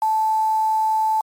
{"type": "tone with quantisation", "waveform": "sine", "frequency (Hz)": 875, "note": "A5", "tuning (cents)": -10, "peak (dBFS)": -16, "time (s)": [0.02, 1.21], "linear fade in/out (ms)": 2, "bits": 6, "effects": ["MP3 64 kbps"]}